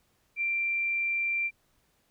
sine tone, 2361 Hz, D7, 9 cents sharp, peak -26 dBFS, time 0.36-1.51 s, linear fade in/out 50 ms, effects pink hiss -70 dBFS RMS until 2.1 s

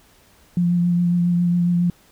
sine tone with vibrato, 174.61 Hz, F3, in tune, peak -15 dBFS, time 0.57-1.9 s, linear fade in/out 2 ms, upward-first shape triangle, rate 7.3 Hz, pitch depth 21 cents each way, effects pink hiss -54 dBFS RMS until 2.11 s

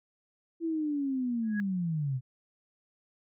sine linear sweep, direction down, 336 to 123.2 Hz, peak -28 dBFS, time 0.6-2.21 s, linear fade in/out 50 ms
sine tone with exponential growth, 1661.2 Hz, G#6, in tune, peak -31 dBFS, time 1.43-1.6 s, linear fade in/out 0 ms, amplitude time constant 36 ms
effects none

